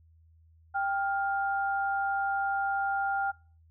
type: tone pair together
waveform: sine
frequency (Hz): 789 / 1405.8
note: G5 / F6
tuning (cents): +11 / +11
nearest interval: minor seventh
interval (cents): 1000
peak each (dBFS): -28 / -31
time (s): 0.74-3.32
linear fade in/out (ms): 20
effects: noise-tail reverb RT60 0.4 s tail -24 dB re dry + added 81 Hz sine -57 dBFS peak until 3.7 s